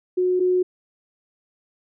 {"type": "tone pair in turn", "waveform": "sine", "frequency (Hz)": [364.7, 364.7], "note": ["F#4", "F#4"], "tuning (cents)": [-25, -25], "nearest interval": "unison", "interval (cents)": 0, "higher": "neither", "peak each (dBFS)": [-17, -16], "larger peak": "second", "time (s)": [[0.17, 0.4], [0.4, 0.63]], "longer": "neither", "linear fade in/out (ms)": 10, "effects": []}